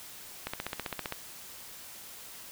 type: click train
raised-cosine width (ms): 0.3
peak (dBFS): -17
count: 11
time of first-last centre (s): 0.47-1.124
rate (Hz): 15.3
effects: white hiss -47 dBFS RMS until 2.51 s